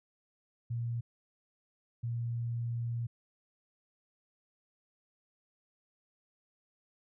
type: tone bursts at uneven times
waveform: sine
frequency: 117.8 Hz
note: A#2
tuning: 19 cents sharp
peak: -32 dBFS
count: 2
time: 0.7-1.01 / 2.03-3.07 s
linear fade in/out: 10 ms
effects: none